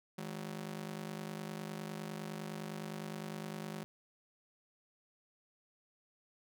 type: ring-modulated tone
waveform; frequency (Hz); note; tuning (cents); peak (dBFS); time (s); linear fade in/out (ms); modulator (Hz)
sawtooth; 185.9; F#3; +8; -34; 0.18-3.84; 0; 24.9
effects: none